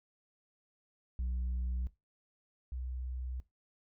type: tone pair in turn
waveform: sine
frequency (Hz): 61.8 / 63.17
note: B1 / B1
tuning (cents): +2 / +40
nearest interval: unison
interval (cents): 38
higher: second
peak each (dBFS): -30 / -36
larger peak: first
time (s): 1.19-1.87 / 2.72-3.4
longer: neither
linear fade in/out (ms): 0
effects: noise-tail reverb RT60 0.2 s tail -18 dB re dry + tanh soft clip ceiling -31 dBFS